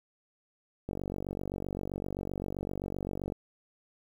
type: click train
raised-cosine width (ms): 2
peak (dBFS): -22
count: 117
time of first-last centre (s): 0.89-3.322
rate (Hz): 47.7
effects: 9-bit